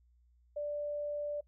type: tone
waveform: sine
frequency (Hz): 587.3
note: D5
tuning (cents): 0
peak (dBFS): -34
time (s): 0.56-1.41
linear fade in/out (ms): 10
effects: noise-tail reverb RT60 0.1 s tail -23 dB re dry + added 60 Hz sine -64 dBFS peak until 1.47 s